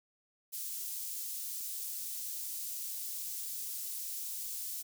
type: high-pass noise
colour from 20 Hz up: white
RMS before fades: -40 dBFS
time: 0.52-4.83 s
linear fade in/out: 20 ms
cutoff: 6100 Hz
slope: 12 dB/octave
effects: none